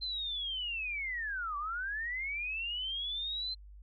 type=linear two-way sweep; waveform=sine; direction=down then up; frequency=4130 to 1136 to 4130 Hz; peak=-34 dBFS; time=0.01-3.55 s; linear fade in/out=20 ms; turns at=1.57 s; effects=added 50 Hz sine -49 dBFS peak until 3.82 s